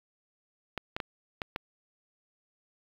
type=clicks; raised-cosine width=0.3 ms; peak=-16 dBFS; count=5; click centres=0.777 / 0.965 / 1.002 / 1.418 / 1.561 s; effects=low-pass 4000 Hz 12 dB/octave + 7-bit

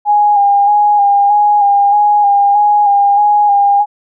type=tone with vibrato; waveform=sine; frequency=818 Hz; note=G#5; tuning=26 cents flat; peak=-6 dBFS; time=0.05-3.86 s; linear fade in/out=50 ms; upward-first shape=square; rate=1.6 Hz; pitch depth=25 cents each way; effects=none

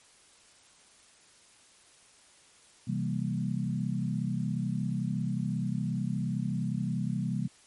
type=chord; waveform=sine; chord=C dominant seventh; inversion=none; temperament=equal; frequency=130.81 / 164.81 / 196 / 233.1 Hz; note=C3 / E3 / G3 / Bb3; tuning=0 / 0 / 0 / 0 cents; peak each=-33 / -34 / -33 / -36 dBFS; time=2.87-7.48 s; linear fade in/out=10 ms; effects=white hiss -59 dBFS RMS until 7.66 s + MP3 48 kbps

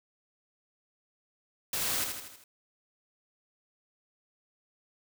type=noise with echo; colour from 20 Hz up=white; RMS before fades=-32 dBFS; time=1.73-2.04 s; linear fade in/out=2 ms; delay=80 ms; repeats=5; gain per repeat=-5 dB; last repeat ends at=2.44 s; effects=none

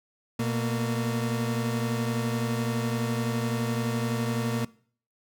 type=tone pair together; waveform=30% pulse; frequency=120.4 / 229 Hz; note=B2 / A#3; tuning=-44 / -31 cents; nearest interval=major seventh; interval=1113 cents; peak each=-26 dBFS; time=0.39-4.65 s; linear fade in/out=5 ms; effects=noise-tail reverb RT60 0.5 s tail -21 dB re dry

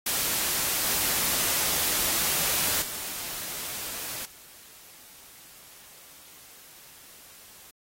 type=noise with level steps; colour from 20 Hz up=white; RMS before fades=-26 / -35 / -50 dBFS; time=0.06-7.71 s; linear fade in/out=5 ms; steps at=2.82 / 4.25 s; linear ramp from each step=2 ms; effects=AAC 48 kbps

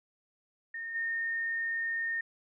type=tone with level steps; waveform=sine; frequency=1832 Hz; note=A#6; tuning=31 cents flat; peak=-36 / -30 dBFS; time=0.74-2.21 s; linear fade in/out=5 ms; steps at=0.94 s; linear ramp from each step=20 ms; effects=none

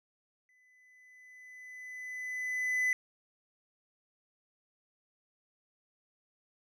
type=tone with exponential growth; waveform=triangle; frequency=2006 Hz; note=B6; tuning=26 cents sharp; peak=-24 dBFS; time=0.49-2.93 s; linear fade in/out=1 ms; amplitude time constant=530 ms; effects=none

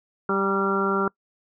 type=harmonic tone with a mistuned harmonic; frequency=196 Hz; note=G3; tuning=in tune; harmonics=1 / 2 / 3 / 4 / 5 / 6 / 7; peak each=-27 / -25 / -34 / -34 / -32 / -30 / -25 dBFS; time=0.29-1.08 s; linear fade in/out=2 ms; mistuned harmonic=5; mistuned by=-38 cents; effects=noise-tail reverb RT60 0.1 s tail -25 dB re dry

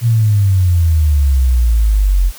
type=exponential sweep; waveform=sine; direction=down; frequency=119.9 to 43.65 Hz; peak=-8 dBFS; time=0.01-2.32 s; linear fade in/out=50 ms; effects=white hiss -36 dBFS RMS until 2.38 s

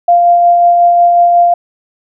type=tone with tremolo; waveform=sine; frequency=696 Hz; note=F5; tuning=6 cents flat; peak=-3 dBFS; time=0.08-1.54 s; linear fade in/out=5 ms; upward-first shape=sine; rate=5.5 Hz; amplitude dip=25%; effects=none

